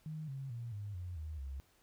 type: tone with pitch steps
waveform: sine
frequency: 155.56 / 135.42 / 117.89 / 102.63 / 89.35 / 77.78 / 67.71 Hz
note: D#3 / C#3 / A#2 / G#2 / F2 / D#2 / C#2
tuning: 0 / -40 / +20 / -20 / +40 / 0 / -40 cents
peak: -40 dBFS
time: 0.06-1.6 s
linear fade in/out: 0 ms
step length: 220 ms
effects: pink hiss -70 dBFS RMS until 1.82 s